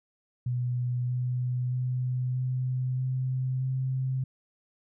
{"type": "tone with pitch steps", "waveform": "sine", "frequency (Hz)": [123.47, 124.9, 126.36, 127.82, 129.31, 130.81], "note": ["B2", "B2", "B2", "C3", "C3", "C3"], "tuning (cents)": [0, 20, 40, -40, -20, 0], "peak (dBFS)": -26, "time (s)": [0.46, 4.24], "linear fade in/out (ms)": 5, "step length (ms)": 630, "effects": []}